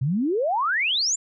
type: exponential sweep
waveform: sine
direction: up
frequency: 121.4 to 7459 Hz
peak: -20 dBFS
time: 0.01-1.16 s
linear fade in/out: 10 ms
effects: none